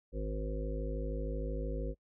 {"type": "harmonic tone", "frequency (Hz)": 53, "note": "G#1", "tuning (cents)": 36, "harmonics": [1, 3, 5, 7, 9, 10], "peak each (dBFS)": [-35, -44, -45, -45, -44, -45], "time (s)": [0.12, 1.95], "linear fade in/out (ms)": 50, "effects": ["noise-tail reverb RT60 0.1 s tail -26 dB re dry"]}